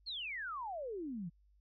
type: exponential sweep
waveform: sine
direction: down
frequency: 4416 to 157.8 Hz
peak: -39 dBFS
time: 0.06-1.3 s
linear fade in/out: 20 ms
effects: added 50 Hz sine -65 dBFS peak until 1.6 s